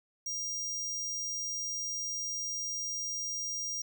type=tone; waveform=square; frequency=5700 Hz; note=F8; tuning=34 cents sharp; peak=-34 dBFS; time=0.26-3.82 s; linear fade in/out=5 ms; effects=none